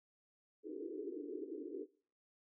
white band-pass noise, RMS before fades -45 dBFS, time 0.63-1.87 s, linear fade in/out 50 ms, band 280 to 450 Hz, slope 96 dB/octave, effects noise-tail reverb RT60 0.5 s tail -23 dB re dry

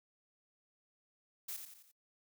blue noise with echo, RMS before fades -42 dBFS, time 1.48-1.57 s, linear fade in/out 10 ms, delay 87 ms, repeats 4, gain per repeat -6 dB, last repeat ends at 1.918 s, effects noise-tail reverb RT60 0.1 s tail -25 dB re dry

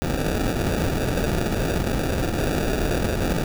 pink noise with sample-and-hold, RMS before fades -23 dBFS, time 0.02-3.44 s, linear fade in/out 0 ms, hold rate 1050 Hz, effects none

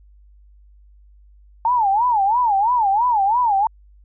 sine tone with vibrato, 880 Hz, A5, in tune, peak -14 dBFS, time 1.65-3.67 s, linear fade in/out 2 ms, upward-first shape sine, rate 3 Hz, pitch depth 220 cents each way, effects added 50 Hz sine -46 dBFS peak until 4.04 s

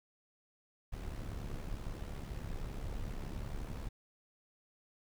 brown noise with amplitude modulation, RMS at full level -38 dBFS, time 0.92-3.89 s, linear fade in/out 10 ms, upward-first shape sine, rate 70.9 Hz, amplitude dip 65%, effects none

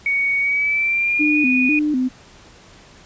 sine tone with pitch glide, 2236 to 2467 Hz, C#7 to D#7, +14 to -15 cents, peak -16 dBFS, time 0.06-1.79 s, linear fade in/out 2 ms, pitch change +171 cents, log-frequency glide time 0.4-1.38 s
sine tone with vibrato, 277.2 Hz, C#4, in tune, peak -16 dBFS, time 1.19-2.09 s, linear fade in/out 20 ms, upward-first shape square, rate 2 Hz, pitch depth 140 cents each way
effects pink hiss -46 dBFS RMS until 3.05 s + resampled to 16000 Hz

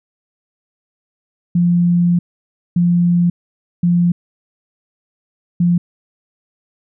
sine tone bursts at uneven times, 174.1 Hz, F3, 5 cents flat, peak -10 dBFS, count 4, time 1.55-2.19 / 2.76-3.3 / 3.83-4.12 / 5.6-5.78 s, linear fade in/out 5 ms, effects none

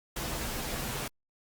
pink noise with comb filter, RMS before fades -35 dBFS, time 0.16-1.08 s, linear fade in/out 5 ms, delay 11 ms, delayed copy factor -0.5, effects Opus 48 kbps

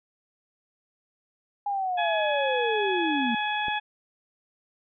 sine linear sweep, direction down, 823 to 220 Hz, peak -25 dBFS, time 1.66-3.35 s, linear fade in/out 5 ms
harmonic tone, 843 Hz, G#5, 26 cents sharp, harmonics 1 / 2 / 3 / 4, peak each -28 / -31 / -33 / -34 dBFS, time 1.97-3.8 s, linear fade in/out 20 ms
click, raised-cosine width 2 ms, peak -25 dBFS, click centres 3.683 s
effects none

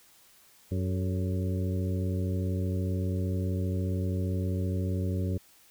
harmonic tone with a mistuned harmonic, 93 Hz, F#2, 9 cents sharp, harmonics 1 / 2 / 3 / 4 / 5 / 6, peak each -28 / -34 / -38 / -40 / -42 / -44 dBFS, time 0.71-5.38 s, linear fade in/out 10 ms, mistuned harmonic 5, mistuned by -68 cents, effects white hiss -59 dBFS RMS until 5.7 s

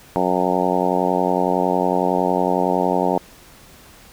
harmonic tone, 90.9 Hz, F#2, 30 cents flat, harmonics 2 / 3 / 4 / 5 / 6 / 7 / 8 / 9 / 10, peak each -25 / -25 / -25 / -25 / -25 / -25 / -25 / -25 / -25 dBFS, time 0.16-3.18 s, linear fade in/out 0 ms, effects pink hiss -46 dBFS RMS until 4.12 s

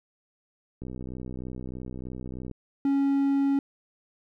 click train, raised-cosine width 3 ms, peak -25 dBFS, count 108, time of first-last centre 0.82-2.513 s, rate 63.2 Hz
triangle tone, 277.2 Hz, C#4, in tune, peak -19 dBFS, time 2.85-3.59 s, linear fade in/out 2 ms
effects none

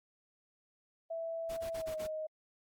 sine tone with pitch glide, 659.3 to 624.8 Hz, E5 to D#5, 0 to +7 cents, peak -36 dBFS, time 1.1-2.27 s, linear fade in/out 10 ms, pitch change -93 cents, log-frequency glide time 1.73-1.97 s
pink noise bursts, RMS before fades -48 dBFS, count 5, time 1.49-2.072 s, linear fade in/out 10 ms, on 82 ms, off 43 ms
effects AAC 64 kbps

